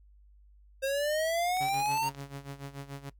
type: exponential sweep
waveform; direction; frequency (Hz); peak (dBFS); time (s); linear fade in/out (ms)
square; up; 532 to 932.3; -28; 0.82-2.1; 20
type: click train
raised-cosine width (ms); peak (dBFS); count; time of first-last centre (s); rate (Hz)
0.2; -29; 12; 1.57-2.206; 17.3
type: tone with tremolo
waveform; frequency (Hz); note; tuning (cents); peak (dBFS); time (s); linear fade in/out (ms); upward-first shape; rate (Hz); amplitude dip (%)
sawtooth; 139.5; C#3; +11; -33; 1.6-3.1; 10; sine; 6.9; 80
effects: noise-tail reverb RT60 0.1 s tail -19 dB re dry + added 50 Hz sine -55 dBFS peak until 3.19 s

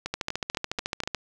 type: two click trains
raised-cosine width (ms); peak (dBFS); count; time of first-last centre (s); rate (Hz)
0.2; -13 / -11; 5 / 15; 0.06-1.036 / 0.14-1.147; 4.1 / 13.9
effects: none

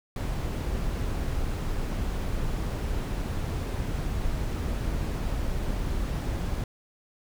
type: noise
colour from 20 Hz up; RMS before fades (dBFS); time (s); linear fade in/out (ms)
brown; -29; 0.16-6.64; 2
effects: none

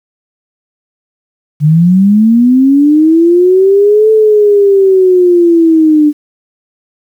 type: linear two-way sweep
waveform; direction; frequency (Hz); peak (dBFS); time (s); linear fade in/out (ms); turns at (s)
sine; up then down; 144.9 to 439.2 to 293.9; -3; 1.6-6.13; 50; 4.11
effects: 7-bit

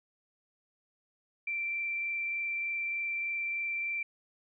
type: tone with frequency modulation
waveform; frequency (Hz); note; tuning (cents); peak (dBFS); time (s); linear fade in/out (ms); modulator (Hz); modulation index
sine; 2349; D7; 0; -31; 1.47-4.03; 5; 23.3; 0.66
effects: none

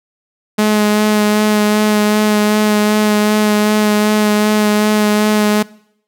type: tone with vibrato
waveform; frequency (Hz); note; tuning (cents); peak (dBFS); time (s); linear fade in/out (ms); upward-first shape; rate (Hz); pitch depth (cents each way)
sawtooth; 211.2; G#3; +29; -6; 0.58-5.63; 10; sine; 2.6; 15
effects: noise-tail reverb RT60 0.7 s tail -22 dB re dry

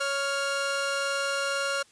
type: tone pair together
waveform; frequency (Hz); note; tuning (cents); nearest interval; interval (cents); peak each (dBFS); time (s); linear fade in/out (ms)
sawtooth; 555 / 1398.5; C#5 / F6; +2 / +2; octave + major third; 1600; -26 / -25; 0-1.83; 10
effects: white hiss -59 dBFS RMS until 1.91 s + resampled to 22050 Hz

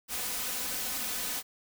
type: noise with comb filter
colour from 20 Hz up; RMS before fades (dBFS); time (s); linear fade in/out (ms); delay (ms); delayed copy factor
white; -34; 0.08-1.43; 50; 4; +0.65
effects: none

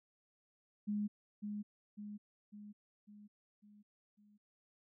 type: tone with echo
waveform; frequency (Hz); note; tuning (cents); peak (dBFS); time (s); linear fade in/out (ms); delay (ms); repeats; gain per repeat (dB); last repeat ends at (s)
sine; 207.7; G#3; 0; -34; 0.87-1.08; 20; 550; 6; -5; 4.38
effects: none

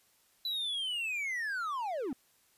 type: linear sweep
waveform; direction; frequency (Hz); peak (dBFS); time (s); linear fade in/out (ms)
triangle; down; 4000 to 233.1; -31; 0.45-2.13; 2
effects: white hiss -68 dBFS RMS until 2.57 s + resampled to 32000 Hz

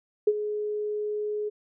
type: tone with ADSR envelope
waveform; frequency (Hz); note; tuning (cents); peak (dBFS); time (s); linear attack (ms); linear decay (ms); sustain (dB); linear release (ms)
sine; 420.4; G#4; +21; -15; 0.27-1.5; 6; 47; -12; 21
effects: none

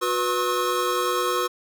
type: tone cluster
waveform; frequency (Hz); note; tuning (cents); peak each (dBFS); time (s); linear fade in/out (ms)
square; 363.4 / 491.6 / 1080 / 1286; F#4 / B4 / C#6 / E6; -31 / -8 / -45 / -43; -28; 0.01-1.48; 20
effects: none

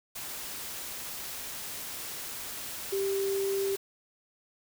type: tone in noise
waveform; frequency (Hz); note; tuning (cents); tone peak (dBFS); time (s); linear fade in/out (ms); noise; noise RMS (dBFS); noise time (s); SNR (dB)
sine; 392; G4; 0; -27; 2.92-3.76; 10; white; -39; 0.15-3.77; +9
effects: none

